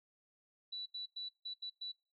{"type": "tone bursts at uneven times", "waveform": "sine", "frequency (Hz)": 3951, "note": "B7", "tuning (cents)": 0, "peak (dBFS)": -40, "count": 6, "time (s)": [[0.72, 0.86], [0.94, 1.06], [1.16, 1.29], [1.45, 1.54], [1.62, 1.7], [1.81, 1.92]], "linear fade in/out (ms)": 10, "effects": ["noise-tail reverb RT60 0.3 s tail -22 dB re dry"]}